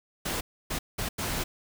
pink noise bursts at uneven times, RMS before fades -31 dBFS, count 4, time 0.25-0.41 / 0.7-0.79 / 0.98-1.09 / 1.18-1.44 s, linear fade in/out 10 ms, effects none

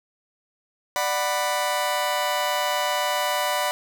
sawtooth chord, B minor, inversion first, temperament just, 592.7 / 740.8 / 987.8 Hz, D5 / F#5 / B5, +16 / +2 / 0 cents, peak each -23 / -24 / -22 dBFS, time 0.96-3.71 s, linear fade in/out 0 ms, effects none

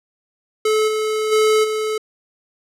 square tone with level steps, 432.4 Hz, A4, 30 cents flat, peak -15 / -19 / -13 / -20 dBFS, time 0.65-1.98 s, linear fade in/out 5 ms, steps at 0.87 / 1.31 / 1.63 s, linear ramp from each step 20 ms, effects low-pass 11000 Hz 12 dB/octave

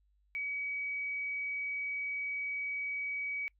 sine tone, 2270 Hz, C#7, 41 cents sharp, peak -34 dBFS, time 0.35-3.48 s, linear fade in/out 0 ms, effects noise-tail reverb RT60 0.1 s tail -26 dB re dry + added 50 Hz sine -68 dBFS peak until 3.59 s

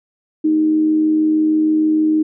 sine tone with amplitude modulation, 311.1 Hz, D#4, in tune, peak -10 dBFS, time 0.44-2.23 s, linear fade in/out 10 ms, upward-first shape sine, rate 86.4 Hz, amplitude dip 35%, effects none

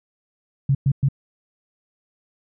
sine tone bursts, 137.2 Hz, C#3, 17 cents flat, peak -14 dBFS, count 3, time 0.69-1.087 s, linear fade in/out 5 ms, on 59 ms, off 110 ms, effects none

